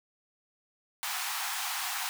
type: high-pass noise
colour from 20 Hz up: pink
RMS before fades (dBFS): -34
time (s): 1.03-2.09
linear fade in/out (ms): 0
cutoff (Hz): 730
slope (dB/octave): 96
effects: none